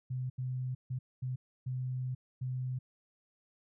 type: tone bursts at uneven times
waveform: sine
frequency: 127.8 Hz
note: C3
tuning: 40 cents flat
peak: -33 dBFS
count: 6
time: 0.1-0.3 / 0.38-0.75 / 0.9-0.99 / 1.22-1.36 / 1.66-2.15 / 2.41-2.79 s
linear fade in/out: 10 ms
effects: none